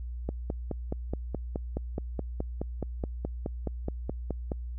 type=click train; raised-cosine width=2 ms; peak=-18 dBFS; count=21; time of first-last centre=0.29-4.518 s; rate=4.73 Hz; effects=added 60 Hz sine -34 dBFS peak until 4.78 s